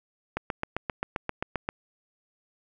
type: click train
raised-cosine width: 0.5 ms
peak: -13 dBFS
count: 11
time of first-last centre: 0.37-1.689 s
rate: 7.58 Hz
effects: none